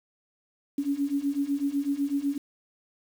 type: beating tone pair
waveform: sine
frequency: 277.1 / 285.1 Hz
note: C#4 / C#4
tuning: -1 / +49 cents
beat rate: 8 Hz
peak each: -29 / -27 dBFS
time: 0.78-2.38 s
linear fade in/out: 5 ms
effects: 8-bit